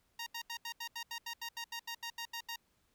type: tone bursts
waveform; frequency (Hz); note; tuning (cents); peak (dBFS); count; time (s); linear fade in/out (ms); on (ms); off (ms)
10% pulse; 932.3; A#5; 0; -31; 16; 0.19-2.56; 5; 75; 78
effects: pink hiss -75 dBFS RMS until 2.94 s